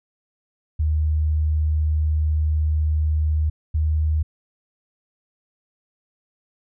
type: tone pair in turn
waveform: sine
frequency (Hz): 77 / 77.45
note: D#2 / D#2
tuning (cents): -17 / -7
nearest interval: unison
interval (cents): 10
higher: second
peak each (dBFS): -17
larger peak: neither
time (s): 0.79-3.5 / 3.74-4.23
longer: first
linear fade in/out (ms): 10
effects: none